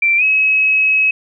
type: tone with pitch glide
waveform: sine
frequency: 2349 to 2562 Hz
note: D7 to E7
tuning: 0 to -50 cents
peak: -10 dBFS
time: 0.02-1.11 s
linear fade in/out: 5 ms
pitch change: +150 cents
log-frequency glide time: 0.17-0.23 s
effects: none